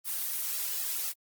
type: noise with flanger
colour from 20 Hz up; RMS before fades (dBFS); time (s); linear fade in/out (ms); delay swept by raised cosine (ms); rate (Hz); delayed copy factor
blue; -33; 0.04-1.14; 50; 1.5 to 3.1; 3.9; +0.95
effects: Opus 24 kbps